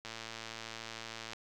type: click train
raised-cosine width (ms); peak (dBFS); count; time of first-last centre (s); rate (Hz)
0.2; -25; 146; 0.05-1.333; 113
effects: none